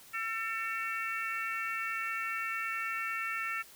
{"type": "harmonic tone", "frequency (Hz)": 449.3, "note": "A4", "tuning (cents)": 36, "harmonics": [3, 4, 5, 6], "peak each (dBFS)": [-37, -38, -39, -40], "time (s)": [0.13, 3.63], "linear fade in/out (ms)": 20, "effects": ["white hiss -55 dBFS RMS until 3.75 s"]}